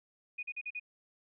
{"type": "tone bursts", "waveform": "sine", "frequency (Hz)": 2470, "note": "D#7", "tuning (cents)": -13, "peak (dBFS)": -36, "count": 5, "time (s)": [0.38, 0.798], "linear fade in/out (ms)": 10, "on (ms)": 50, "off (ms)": 42, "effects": []}